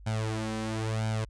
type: tone with flanger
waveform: sawtooth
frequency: 110 Hz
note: A2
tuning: in tune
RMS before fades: -31 dBFS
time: 0.06-1.25 s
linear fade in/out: 10 ms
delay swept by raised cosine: 1.3 to 3.9 ms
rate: 0.99 Hz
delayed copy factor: +0.8
effects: added 50 Hz sine -46 dBFS peak until 1.29 s + resampled to 22050 Hz